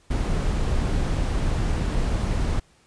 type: noise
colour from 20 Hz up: brown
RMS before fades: -23 dBFS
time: 0.1-2.6 s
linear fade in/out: 10 ms
effects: pink hiss -59 dBFS RMS until 2.86 s + resampled to 22050 Hz